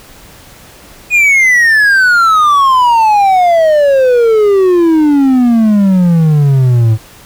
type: exponential sweep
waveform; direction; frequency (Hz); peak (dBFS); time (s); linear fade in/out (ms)
triangle; down; 2489 to 107.4; -3; 1.1-6.98; 50
effects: pink hiss -37 dBFS RMS until 7.25 s